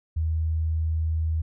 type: tone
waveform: sine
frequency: 79.9 Hz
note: D#2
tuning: 47 cents sharp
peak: -22 dBFS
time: 0.16-1.42 s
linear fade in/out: 10 ms
effects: none